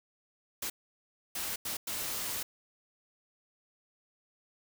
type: noise bursts at uneven times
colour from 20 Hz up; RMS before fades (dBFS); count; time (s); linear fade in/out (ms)
white; -36; 4; 0.62-0.7 / 1.35-1.56 / 1.65-1.77 / 1.87-2.43; 5
effects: none